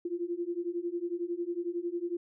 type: beating tone pair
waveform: sine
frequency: 340.7 / 351.7 Hz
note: F4 / F4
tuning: -43 / +12 cents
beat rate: 11 Hz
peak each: -35 / -34 dBFS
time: 0.05-2.17 s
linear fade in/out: 5 ms
effects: none